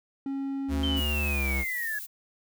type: tone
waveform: triangle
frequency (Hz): 273.5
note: C#4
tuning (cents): -23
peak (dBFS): -27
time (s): 0.26-1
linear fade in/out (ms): 2
type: tone with pitch glide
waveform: square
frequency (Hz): 73.9 to 67.77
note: D2 to C#2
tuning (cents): +11 to -39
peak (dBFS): -28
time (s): 0.68-1.65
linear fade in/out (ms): 50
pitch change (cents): -150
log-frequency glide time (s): 1.2-1.47
type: linear sweep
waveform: sine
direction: down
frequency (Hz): 3136 to 1665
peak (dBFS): -29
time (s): 0.83-1.99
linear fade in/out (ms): 5
type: noise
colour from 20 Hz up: violet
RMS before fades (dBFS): -39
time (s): 0.96-2.07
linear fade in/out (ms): 20
effects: none